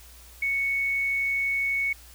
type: tone with tanh clipping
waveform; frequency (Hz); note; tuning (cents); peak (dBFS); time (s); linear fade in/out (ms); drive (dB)
triangle; 2217; C#7; 0; -23; 0.42-1.93; 5; 3
effects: added 60 Hz sine -49 dBFS peak until 2.14 s + white hiss -51 dBFS RMS until 2.14 s